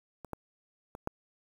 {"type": "clicks", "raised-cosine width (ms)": 1, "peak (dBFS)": [-29, -22, -28, -18], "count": 4, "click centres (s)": [0.247, 0.333, 0.951, 1.074], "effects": ["8-bit"]}